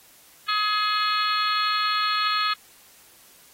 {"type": "harmonic tone with a mistuned harmonic", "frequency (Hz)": 421.7, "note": "G#4", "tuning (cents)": 26, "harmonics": [3, 4, 5, 6, 7, 8, 9, 10], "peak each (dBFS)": [-23, -31, -36, -32, -37, -31, -38, -29], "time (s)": [0.48, 2.54], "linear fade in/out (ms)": 10, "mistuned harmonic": 10, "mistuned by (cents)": 21, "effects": ["white hiss -53 dBFS RMS until 3.53 s", "AAC 48 kbps"]}